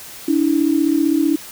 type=tone pair together; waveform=sine; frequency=287.7 / 323.3 Hz; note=D4 / E4; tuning=-36 / -34 cents; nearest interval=major second; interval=202 cents; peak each=-16 dBFS; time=0.28-1.36 s; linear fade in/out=5 ms; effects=white hiss -36 dBFS RMS until 1.51 s